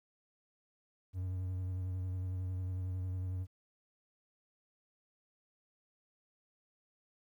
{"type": "tone with vibrato", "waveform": "triangle", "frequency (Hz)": 92.1, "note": "F#2", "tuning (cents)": -7, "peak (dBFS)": -33, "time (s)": [1.13, 3.47], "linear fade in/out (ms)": 50, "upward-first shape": "triangle", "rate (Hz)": 11, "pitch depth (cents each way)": 33, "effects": ["12-bit"]}